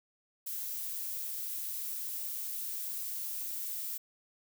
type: noise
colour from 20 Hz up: violet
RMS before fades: -38 dBFS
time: 0.46-3.98 s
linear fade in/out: 10 ms
effects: none